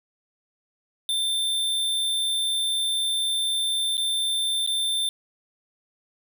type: tone with dropouts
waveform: square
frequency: 3568 Hz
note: A7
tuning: 23 cents sharp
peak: -23 dBFS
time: 1.09-5.09 s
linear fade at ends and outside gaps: 1 ms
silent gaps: 3.97-3.978 / 4.664-4.674 s
effects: none